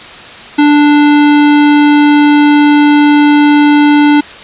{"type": "tone", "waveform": "square", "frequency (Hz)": 293.7, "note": "D4", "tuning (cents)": 0, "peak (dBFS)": -4, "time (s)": [0.58, 4.21], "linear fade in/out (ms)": 10, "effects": ["white hiss -29 dBFS RMS until 4.43 s", "resampled to 8000 Hz"]}